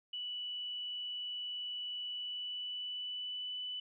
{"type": "tone with pitch glide", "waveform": "sine", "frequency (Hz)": [2959, 2988], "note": ["F#7", "F#7"], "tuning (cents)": [-1, 16], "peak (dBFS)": -38, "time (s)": [0.13, 3.8], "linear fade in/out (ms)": 5, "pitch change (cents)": 17, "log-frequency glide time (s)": [2.09, 3.6], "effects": []}